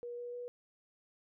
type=tone with pitch steps; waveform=sine; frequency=480 / 483.6 / 487.3 Hz; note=B4 / B4 / B4; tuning=-49 / -36 / -23 cents; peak=-40 dBFS; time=0.03-0.48 s; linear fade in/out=0 ms; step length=150 ms; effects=none